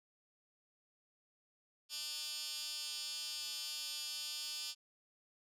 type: tone with high-pass filter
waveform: 15% pulse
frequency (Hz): 299.9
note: D4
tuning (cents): +36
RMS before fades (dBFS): -43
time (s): 1.89-4.75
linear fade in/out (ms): 50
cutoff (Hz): 4100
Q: 2.7
effects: resampled to 32000 Hz